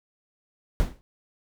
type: noise with exponential decay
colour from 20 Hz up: brown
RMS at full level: -20 dBFS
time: 0.8-1.01 s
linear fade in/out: 0 ms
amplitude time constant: 44 ms
effects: none